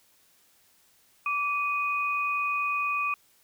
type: tone pair together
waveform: sine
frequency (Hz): 1159.8 / 2489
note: D6 / D#7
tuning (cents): -22 / 0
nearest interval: octave + minor second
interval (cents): 1322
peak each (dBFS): -28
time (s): 1.26-3.14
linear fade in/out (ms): 2
effects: white hiss -63 dBFS RMS until 3.43 s